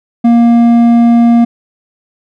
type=tone with hard clipping; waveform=sine; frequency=234.8 Hz; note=A#3; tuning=13 cents sharp; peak=-5 dBFS; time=0.24-1.45 s; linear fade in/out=10 ms; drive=6 dB; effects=none